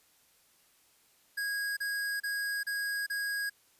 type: tone bursts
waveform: square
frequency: 1645 Hz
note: G#6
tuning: 17 cents flat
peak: -32 dBFS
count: 5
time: 1.37-3.498 s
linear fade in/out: 10 ms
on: 400 ms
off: 32 ms
effects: white hiss -66 dBFS RMS until 3.79 s + resampled to 32000 Hz